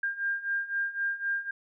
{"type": "beating tone pair", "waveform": "sine", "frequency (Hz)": [1600, 1603.9], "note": ["G6", "G6"], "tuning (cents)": [35, 39], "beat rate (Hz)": 3.9, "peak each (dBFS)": [-33, -30], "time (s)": [0.03, 1.51], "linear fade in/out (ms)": 5, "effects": []}